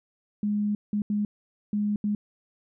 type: tone bursts at uneven times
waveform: sine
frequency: 207.7 Hz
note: G#3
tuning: in tune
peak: -23 dBFS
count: 5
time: 0.43-0.75 / 0.93-1.02 / 1.1-1.25 / 1.73-1.96 / 2.04-2.15 s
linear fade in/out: 2 ms
effects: none